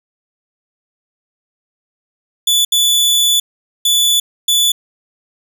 sawtooth tone bursts at uneven times, 3466 Hz, A7, 27 cents flat, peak -7 dBFS, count 4, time 2.47-2.65 / 2.72-3.4 / 3.85-4.2 / 4.48-4.72 s, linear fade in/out 5 ms, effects none

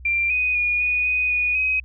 sine tone with pitch steps, 2371 / 2493 / 2443 / 2469 / 2492 / 2465 / 2527 Hz, D7 / D#7 / D#7 / D#7 / D#7 / D#7 / D#7, +16 / +3 / -32 / -14 / +2 / -17 / +26 cents, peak -18 dBFS, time 0.05-1.8 s, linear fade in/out 5 ms, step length 250 ms, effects added 63 Hz sine -38 dBFS peak until 1.84 s

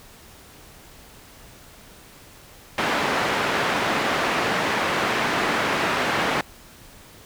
white band-pass noise, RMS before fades -23 dBFS, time 2.78-6.41 s, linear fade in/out 2 ms, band 150 to 1800 Hz, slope 12 dB/octave, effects pink hiss -47 dBFS RMS until 7.25 s

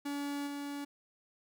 45% pulse tone with level steps, 285.4 Hz, D4, 49 cents flat, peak -35 / -38 dBFS, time 0.05-0.85 s, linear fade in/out 10 ms, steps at 0.46 s, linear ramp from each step 20 ms, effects none

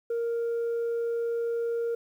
sine tone, 466.2 Hz, A#4, in tune, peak -24 dBFS, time 0.1-1.95 s, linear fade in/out 5 ms, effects tanh soft clip ceiling -25 dBFS + 10-bit

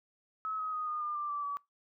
sine tone with pitch steps, 1287 / 1265.6 / 1244.6 / 1223.9 / 1203.6 / 1183.6 / 1163.9 / 1144.6 Hz, E6 / D#6 / D#6 / D#6 / D6 / D6 / D6 / D6, -42 / +29 / 0 / -29 / +42 / +13 / -16 / -45 cents, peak -33 dBFS, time 0.45-1.57 s, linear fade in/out 0 ms, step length 140 ms, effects noise-tail reverb RT60 0.2 s tail -24 dB re dry

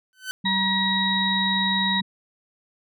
sawtooth tone with exponential growth, 1519 Hz, F#6, 45 cents sharp, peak -21 dBFS, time 0.13-0.31 s, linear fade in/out 0 ms, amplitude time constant 37 ms
sine tone, 192.1 Hz, G3, 35 cents flat, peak -26 dBFS, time 0.44-2.02 s, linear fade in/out 5 ms
harmonic tone, 955 Hz, A#5, 42 cents sharp, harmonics 1 / 2 / 4, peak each -27 / -26 / -23 dBFS, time 0.45-2.01 s, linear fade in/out 10 ms
effects none

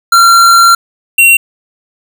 square tone pair in turn, 1371 / 2742 Hz, F6 / F7, -32 / -32 cents, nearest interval octave, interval 1200 cents, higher second, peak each -3 dBFS, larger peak neither, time 0.12-0.75 / 1.18-1.37 s, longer first, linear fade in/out 5 ms, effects none

